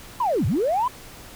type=linear two-way sweep; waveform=sine; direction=down then up; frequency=1046.5 to 77.7 to 1046.5 Hz; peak=-18 dBFS; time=0.2-0.88 s; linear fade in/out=5 ms; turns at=0.46 s; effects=tanh soft clip ceiling -14 dBFS + pink hiss -43 dBFS RMS until 1.35 s